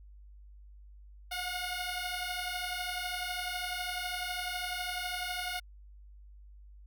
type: beating tone pair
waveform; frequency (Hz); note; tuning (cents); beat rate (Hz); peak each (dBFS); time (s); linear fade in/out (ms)
10% pulse; 716 / 728; F5 / F#5; +43 / -28; 12; -29; 1.31-5.6; 10
effects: added 50 Hz sine -50 dBFS peak until 6.86 s